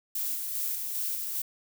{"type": "noise with tremolo", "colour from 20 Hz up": "violet", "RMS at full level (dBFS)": -31, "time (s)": [0.15, 1.42], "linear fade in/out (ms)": 5, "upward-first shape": "square", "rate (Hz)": 2.5, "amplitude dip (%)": 30, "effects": []}